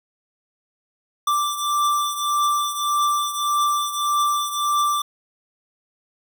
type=beating tone pair; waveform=square; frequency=1174.7 / 1176.4 Hz; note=D6 / D6; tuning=0 / +3 cents; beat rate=1.7 Hz; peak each=-21 / -26 dBFS; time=1.27-5.02 s; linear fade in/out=5 ms; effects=none